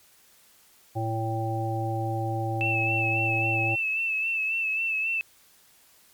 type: harmonic tone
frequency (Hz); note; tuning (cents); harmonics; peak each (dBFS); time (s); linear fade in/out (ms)
112; A2; +31; 1 / 3 / 5 / 7; -28 / -33 / -36 / -31; 0.95-3.76; 20
type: tone with vibrato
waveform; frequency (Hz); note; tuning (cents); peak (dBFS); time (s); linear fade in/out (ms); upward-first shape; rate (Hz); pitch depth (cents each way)
sine; 2637; E7; 0; -24; 2.61-5.21; 0; sine; 3.7; 42
effects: white hiss -58 dBFS RMS until 6.13 s + MP3 96 kbps